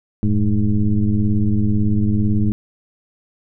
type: tone with frequency modulation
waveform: sine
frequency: 110 Hz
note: A2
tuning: in tune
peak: -13 dBFS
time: 0.23-2.52 s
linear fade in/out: 0 ms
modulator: 101 Hz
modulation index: 1.5
effects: none